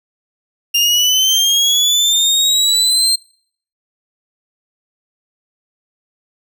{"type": "linear sweep", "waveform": "30% pulse", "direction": "up", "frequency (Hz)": [2794, 4186], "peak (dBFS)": -8, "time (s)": [0.74, 3.16], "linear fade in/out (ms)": 10, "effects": ["noise-tail reverb RT60 0.6 s tail -26 dB re dry"]}